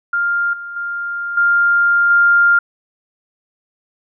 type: tone with level steps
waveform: sine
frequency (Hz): 1400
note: F6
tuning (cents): +4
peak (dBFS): -14 / -26 / -20 / -10 / -8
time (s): 0.13-2.59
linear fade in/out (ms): 5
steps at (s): 0.53 / 0.76 / 1.37 / 2.1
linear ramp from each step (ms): 5
effects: none